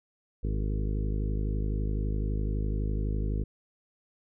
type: harmonic tone with a mistuned harmonic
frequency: 51.91 Hz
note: G#1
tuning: in tune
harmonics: 1 / 2 / 3 / 4 / 5 / 6 / 7 / 8 / 9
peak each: -28 / -34 / -38 / -40 / -42 / -44 / -45 / -46 / -47 dBFS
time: 0.43-3.44 s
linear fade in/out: 10 ms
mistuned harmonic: 8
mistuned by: +17 cents
effects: none